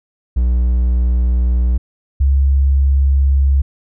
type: tone pair in turn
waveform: triangle / sine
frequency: 61 / 68.47 Hz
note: B1 / C#2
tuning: -21 / -21 cents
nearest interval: major second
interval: 200 cents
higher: second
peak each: -9 dBFS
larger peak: neither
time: 0.36-1.78 / 2.2-3.62 s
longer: neither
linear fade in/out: 10 ms
effects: none